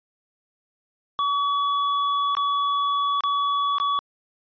square tone with dropouts, 1135 Hz, C#6, 41 cents sharp, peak -21 dBFS, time 1.19-3.99 s, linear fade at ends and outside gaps 0 ms, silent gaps 2.351-2.369 / 3.207-3.237 / 3.784-3.8 s, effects resampled to 11025 Hz

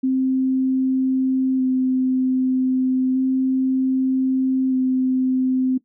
sine tone with vibrato, 260 Hz, C4, 11 cents flat, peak -16 dBFS, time 0.03-5.78 s, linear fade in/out 10 ms, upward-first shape square, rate 0.32 Hz, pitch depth 11 cents each way, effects noise-tail reverb RT60 0.1 s tail -17 dB re dry

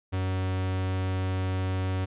45% pulse tone, 93.7 Hz, F#2, 22 cents sharp, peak -26 dBFS, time 0.12-2.06 s, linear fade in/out 20 ms, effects resampled to 8000 Hz

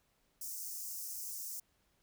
white high-pass noise, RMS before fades -43 dBFS, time 0.41-1.6 s, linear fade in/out 5 ms, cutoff 5300 Hz, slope 48 dB/octave, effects pink hiss -75 dBFS RMS until 2.02 s

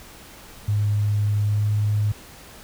sine tone with pitch glide, 103.83 to 104.79 Hz, G#2 to G#2, 0 to +16 cents, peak -18 dBFS, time 0.68-2.12 s, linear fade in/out 5 ms, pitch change +16 cents, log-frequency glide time 1.48-1.64 s, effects pink hiss -44 dBFS RMS until 2.63 s

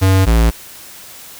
square tone pair in turn, 95.2 / 56.61 Hz, F#2 / A1, +50 / +50 cents, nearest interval major sixth, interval 900 cents, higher first, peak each -9 dBFS, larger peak neither, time 0.01-0.26 / 0.26-0.51 s, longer neither, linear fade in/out 20 ms, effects white hiss -36 dBFS RMS until 1.39 s

